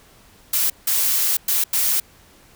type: noise bursts at uneven times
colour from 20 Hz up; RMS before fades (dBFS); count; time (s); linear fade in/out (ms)
blue; -19; 4; 0.53-0.7 / 0.87-1.37 / 1.48-1.64 / 1.73-2; 5
effects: pink hiss -51 dBFS RMS until 2.55 s